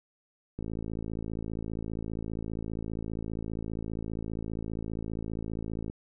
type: click train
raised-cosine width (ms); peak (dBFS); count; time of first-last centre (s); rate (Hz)
3; -23; 293; 0.59-5.899; 55
effects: none